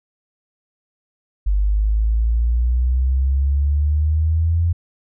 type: exponential sweep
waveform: sine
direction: up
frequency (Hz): 49 to 86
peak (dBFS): -14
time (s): 1.46-4.73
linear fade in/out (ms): 10
effects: none